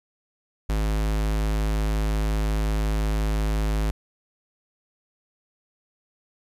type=tone; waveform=square; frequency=52.8 Hz; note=G#1; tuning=29 cents sharp; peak=-22 dBFS; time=0.69-3.91 s; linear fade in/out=5 ms; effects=resampled to 32000 Hz + 10-bit